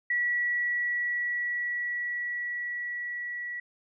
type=tone with level ramp; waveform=sine; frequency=1938 Hz; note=B6; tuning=33 cents flat; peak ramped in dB=-24 to -33 dBFS; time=0.1-3.6 s; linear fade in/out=5 ms; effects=none